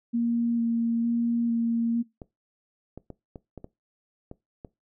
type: tone with vibrato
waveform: sine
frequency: 233.1 Hz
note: A#3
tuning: in tune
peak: -22 dBFS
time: 0.13-2.03 s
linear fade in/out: 20 ms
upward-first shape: square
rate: 1.1 Hz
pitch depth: 11 cents each way
type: clicks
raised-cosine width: 2 ms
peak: -26 dBFS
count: 8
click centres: 2.218 / 2.976 / 3.103 / 3.358 / 3.577 / 3.644 / 4.314 / 4.648 s
effects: noise-tail reverb RT60 0.2 s tail -20 dB re dry